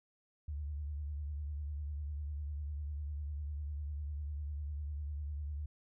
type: tone with vibrato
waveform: sine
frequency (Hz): 73.42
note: D2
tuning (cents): 0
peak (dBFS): -37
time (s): 0.48-5.66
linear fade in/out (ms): 5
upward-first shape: triangle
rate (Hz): 10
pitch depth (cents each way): 93
effects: none